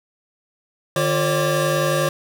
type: tone cluster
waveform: square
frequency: 151.8 / 352.7 / 543 / 594 / 1164 Hz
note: D#3 / F4 / C#5 / D5 / D6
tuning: -42 / +17 / -36 / +20 / -16 cents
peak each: -24 / -27 / -22 / -27 / -27 dBFS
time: 0.96-2.09 s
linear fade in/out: 2 ms
effects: none